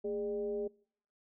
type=tone with frequency modulation; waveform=sine; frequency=411.8 Hz; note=G#4; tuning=15 cents flat; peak=-33 dBFS; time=0.04-0.68 s; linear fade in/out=10 ms; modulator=187 Hz; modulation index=0.63; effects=noise-tail reverb RT60 0.6 s tail -25 dB re dry